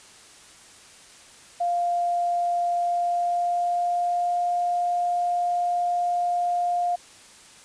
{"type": "tone with pitch glide", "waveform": "sine", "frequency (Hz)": [698.5, 704.6], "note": ["F5", "F5"], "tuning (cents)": [0, 15], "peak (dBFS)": -21, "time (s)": [1.6, 6.96], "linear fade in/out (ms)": 10, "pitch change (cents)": 15, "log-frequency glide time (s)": [2.83, 4.41], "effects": ["white hiss -49 dBFS RMS until 7.64 s", "resampled to 22050 Hz"]}